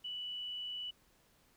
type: tone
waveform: sine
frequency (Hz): 2961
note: F#7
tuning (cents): +1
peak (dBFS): -39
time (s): 0.04-0.91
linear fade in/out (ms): 10
effects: pink hiss -69 dBFS RMS until 1.56 s